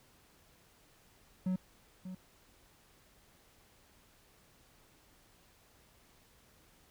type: tone with echo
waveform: triangle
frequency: 185 Hz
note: F#3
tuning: in tune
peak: -28 dBFS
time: 1.46-1.56 s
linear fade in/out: 5 ms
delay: 590 ms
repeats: 1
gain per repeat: -11 dB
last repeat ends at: 2.15 s
effects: pink hiss -65 dBFS RMS until 6.9 s